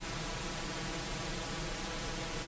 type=noise with comb filter; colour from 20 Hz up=pink; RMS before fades=-38 dBFS; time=0-2.47 s; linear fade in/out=50 ms; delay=6.1 ms; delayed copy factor=+0.85; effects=resampled to 16000 Hz